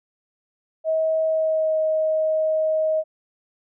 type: tone with pitch glide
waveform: sine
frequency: 638 to 628.9 Hz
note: D#5 to D#5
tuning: +43 to +18 cents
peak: -18 dBFS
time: 0.84-3.04 s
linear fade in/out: 50 ms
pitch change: -25 cents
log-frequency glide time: 1.24-1.8 s
effects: none